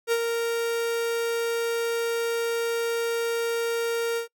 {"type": "tone with ADSR envelope", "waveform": "45% pulse", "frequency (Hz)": 464.3, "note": "A#4", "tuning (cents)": -7, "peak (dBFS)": -19, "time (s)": [0.07, 4.28], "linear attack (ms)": 50, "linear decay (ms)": 54, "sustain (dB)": -5, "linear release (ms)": 110, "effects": ["noise-tail reverb RT60 0.1 s tail -25 dB re dry"]}